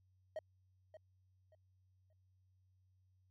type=tone with echo; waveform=triangle; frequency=628 Hz; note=D#5; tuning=16 cents sharp; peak=-38 dBFS; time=0.36-0.39 s; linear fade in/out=2 ms; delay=580 ms; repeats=3; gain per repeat=-12 dB; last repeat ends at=2.13 s; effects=added 93 Hz sine -70 dBFS peak until 3.3 s

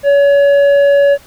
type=tone with tanh clipping; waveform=sine; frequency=565 Hz; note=C#5; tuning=33 cents sharp; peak=-7 dBFS; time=0.03-1.18 s; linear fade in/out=50 ms; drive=7 dB; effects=pink hiss -42 dBFS RMS until 1.26 s

